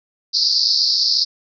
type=band-pass noise; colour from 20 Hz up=pink; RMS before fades=-17 dBFS; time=0.33-1.25 s; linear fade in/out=20 ms; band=4300 to 5200 Hz; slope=96 dB/octave; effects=none